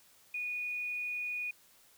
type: tone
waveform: sine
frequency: 2462 Hz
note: D#7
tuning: 19 cents flat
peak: -34 dBFS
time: 0.34-1.51 s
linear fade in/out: 5 ms
effects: white hiss -63 dBFS RMS until 1.97 s